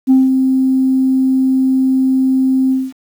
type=tone with ADSR envelope; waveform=sine; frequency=262.5 Hz; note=C4; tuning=6 cents sharp; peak=-3 dBFS; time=0.07-2.93 s; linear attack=36 ms; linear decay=180 ms; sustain=-6 dB; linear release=220 ms; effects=tanh soft clip ceiling -3 dBFS + 7-bit